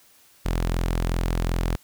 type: tone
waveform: sawtooth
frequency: 42.65 Hz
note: F1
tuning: 40 cents flat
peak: -18 dBFS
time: 0.45-1.76 s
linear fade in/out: 10 ms
effects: white hiss -56 dBFS RMS until 1.83 s